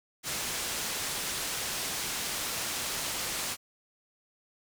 white low-pass noise, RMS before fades -34 dBFS, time 0.23-3.57 s, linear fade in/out 50 ms, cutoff 9200 Hz, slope 12 dB/octave, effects none

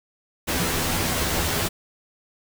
pink noise with comb filter, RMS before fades -24 dBFS, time 0.47-1.69 s, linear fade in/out 20 ms, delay 12 ms, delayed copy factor +0.95, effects none

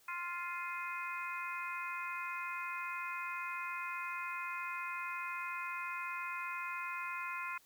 harmonic tone with a mistuned harmonic, 349.2 Hz, F4, in tune, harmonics 3 / 4 / 5 / 6 / 7, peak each -42 / -44 / -51 / -46 / -44 dBFS, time 0.08-7.58 s, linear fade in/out 5 ms, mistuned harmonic 7, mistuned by +37 cents, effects white hiss -66 dBFS RMS until 7.65 s

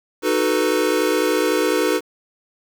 square chord, B dominant seventh, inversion first, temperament equal with one note detuned, 310.1 / 370 / 440 / 493.9 Hz, D#4 / F#4 / A4 / B4, -6 / 0 / 0 / 0 cents, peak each -23 dBFS, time 0.22-2.01 s, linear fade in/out 50 ms, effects 7-bit

